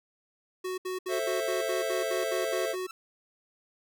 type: tone bursts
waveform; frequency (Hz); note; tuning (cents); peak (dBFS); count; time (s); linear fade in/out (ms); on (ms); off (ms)
square; 370; F#4; 0; -32; 11; 0.64-2.87; 10; 140; 69
type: chord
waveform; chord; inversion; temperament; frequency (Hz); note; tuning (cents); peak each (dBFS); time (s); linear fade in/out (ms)
square; A minor; none; just; 440 / 528 / 660; A4 / C5 / E5; 0 / +16 / +2; -35 / -34 / -33; 1.08-2.76; 50
type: tone with exponential growth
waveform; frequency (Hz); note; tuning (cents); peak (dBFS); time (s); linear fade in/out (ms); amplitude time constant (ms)
sawtooth; 1327; E6; +11; -34; 2.82-2.91; 2; 18
effects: none